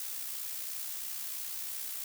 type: noise with amplitude modulation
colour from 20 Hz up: blue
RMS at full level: -37 dBFS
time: 0-2.04 s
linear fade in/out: 2 ms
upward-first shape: sine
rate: 63 Hz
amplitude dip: 40%
effects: none